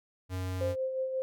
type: tone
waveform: square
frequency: 92.5 Hz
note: F#2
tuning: in tune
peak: -33 dBFS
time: 0.29-0.76 s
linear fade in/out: 50 ms
type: tone with tremolo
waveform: sine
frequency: 523.3 Hz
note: C5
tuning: in tune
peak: -28 dBFS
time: 0.61-1.22 s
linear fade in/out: 0 ms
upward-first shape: sine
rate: 5.6 Hz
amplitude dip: 45%
effects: none